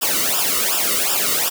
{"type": "noise with flanger", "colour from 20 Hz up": "white", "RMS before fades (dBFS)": -19, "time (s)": [0.01, 1.5], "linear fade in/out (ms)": 20, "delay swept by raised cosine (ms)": [0.47, 1.24], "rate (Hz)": 2.7, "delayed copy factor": -1, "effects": []}